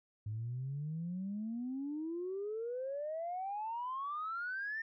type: exponential sweep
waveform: sine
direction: up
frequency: 103.83 to 1827 Hz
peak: -36 dBFS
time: 0.26-4.82 s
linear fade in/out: 5 ms
effects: tanh soft clip ceiling -32 dBFS